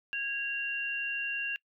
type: tone pair together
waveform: sine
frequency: 1644.7 / 2766 Hz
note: G#6 / F7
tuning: -17 / -17 cents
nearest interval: major sixth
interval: 900 cents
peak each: -36 / -32 dBFS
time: 0.13-1.56 s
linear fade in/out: 0 ms
effects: noise-tail reverb RT60 0.1 s tail -24 dB re dry